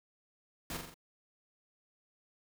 pink noise with echo, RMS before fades -40 dBFS, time 0.7-0.77 s, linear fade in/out 2 ms, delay 43 ms, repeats 4, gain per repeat -4 dB, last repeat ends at 0.942 s, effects none

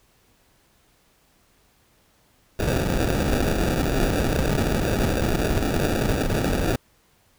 pink noise with sample-and-hold, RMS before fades -22 dBFS, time 2.59-6.76 s, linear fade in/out 5 ms, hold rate 1050 Hz, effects pink hiss -61 dBFS RMS until 7.38 s

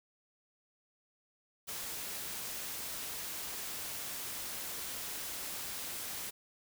white noise, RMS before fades -41 dBFS, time 1.67-6.31 s, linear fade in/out 20 ms, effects none

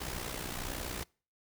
pink noise with amplitude modulation, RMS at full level -36 dBFS, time 0-1.04 s, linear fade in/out 10 ms, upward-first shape sine, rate 61.6 Hz, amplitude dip 65%, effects noise-tail reverb RT60 0.4 s tail -26 dB re dry

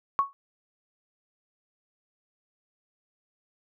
sine tone with exponential decay, 1108.7 Hz, C#6, in tune, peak -16 dBFS, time 0.19-0.33 s, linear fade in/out 0 ms, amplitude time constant 29 ms, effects none

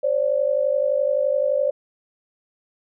sine tone pair together, 530 / 581.7 Hz, C5 / D5, +22 / -17 cents, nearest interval major second, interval 161 cents, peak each -21 / -20 dBFS, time 0.03-1.71 s, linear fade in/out 10 ms, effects none

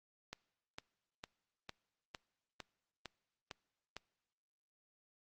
click train, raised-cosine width 0.2 ms, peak -27 dBFS, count 9, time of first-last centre 0.33-3.966 s, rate 2.2 Hz, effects noise-tail reverb RT60 1.0 s tail -23 dB re dry + Opus 48 kbps

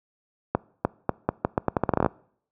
accelerating click train, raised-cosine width 1 ms, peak -6 dBFS, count 16, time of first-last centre 0.55-2.062 s, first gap 300 ms, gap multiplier 0.81, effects noise-tail reverb RT60 0.6 s tail -24 dB re dry + high-pass 80 Hz 12 dB/octave

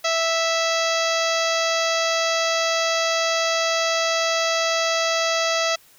harmonic tone with a mistuned harmonic, 658 Hz, E5, 3 cents flat, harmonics 1 / 2 / 3 / 4 / 5 / 6 / 7 / 8 / 9 / 10, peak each -23 / -26 / -28 / -29 / -30 / -31 / -31 / -32 / -33 / -33 dBFS, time 0.04-5.76 s, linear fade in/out 10 ms, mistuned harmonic 8, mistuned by -40 cents, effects white hiss -53 dBFS RMS until 5.98 s

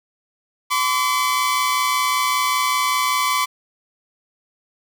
sawtooth tone pair together, 1022.8 / 1148 Hz, C6 / D6, -40 / -40 cents, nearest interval major second, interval 200 cents, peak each -17 / -16 dBFS, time 0.7-3.46 s, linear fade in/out 20 ms, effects none

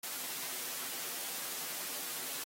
white noise with comb filter, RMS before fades -40 dBFS, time 0.03-2.44 s, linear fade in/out 5 ms, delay 9.5 ms, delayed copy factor -0.5, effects high-pass 200 Hz 12 dB/octave + AAC 48 kbps

